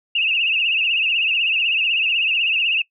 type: tone with vibrato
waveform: sine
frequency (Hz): 2695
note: E7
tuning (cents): +38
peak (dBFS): -16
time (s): 0.15-2.82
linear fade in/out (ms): 5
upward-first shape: triangle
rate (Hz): 16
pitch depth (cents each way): 130
effects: noise-tail reverb RT60 0.1 s tail -21 dB re dry